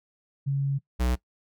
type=tone pair in turn; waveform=sine / square; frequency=138.6 / 61.74 Hz; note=C#3 / B1; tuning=0 / 0 cents; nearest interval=octave + major second; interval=1400 cents; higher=first; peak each=-23 dBFS; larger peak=neither; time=0.46-0.79 / 0.99-1.16 s; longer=first; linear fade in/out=20 ms; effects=noise-tail reverb RT60 0.1 s tail -20 dB re dry